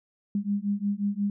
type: beating tone pair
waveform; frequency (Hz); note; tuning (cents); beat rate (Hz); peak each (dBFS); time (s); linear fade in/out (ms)
sine; 200 / 205.6; G3 / G#3; +35 / -17; 5.6; -28; 0.35-1.3; 2
effects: none